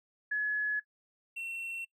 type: tone pair in turn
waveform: sine / triangle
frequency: 1698 / 2713 Hz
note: G#6 / E7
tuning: +38 / +49 cents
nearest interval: minor sixth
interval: 811 cents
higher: second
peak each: -28 / -35 dBFS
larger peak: first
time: 0.31-0.8 / 1.36-1.85 s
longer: neither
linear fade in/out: 10 ms
effects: noise-tail reverb RT60 0.1 s tail -20 dB re dry